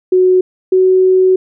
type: tone pair in turn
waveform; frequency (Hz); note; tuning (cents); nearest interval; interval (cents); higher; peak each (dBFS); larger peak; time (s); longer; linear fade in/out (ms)
sine; 368.8 / 373.3; F#4 / F#4; -6 / +15; unison; 21; second; -6; neither; 0.12-0.41 / 0.72-1.36; second; 5
effects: none